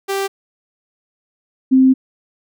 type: tone pair in turn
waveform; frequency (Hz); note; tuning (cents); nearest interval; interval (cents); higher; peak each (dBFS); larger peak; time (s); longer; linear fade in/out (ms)
sawtooth / sine; 392 / 261.6; G4 / C4; 0 / 0; perfect fifth; 700; first; -14 / -7; second; 0.08-0.28 / 1.71-1.94; second; 20
effects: none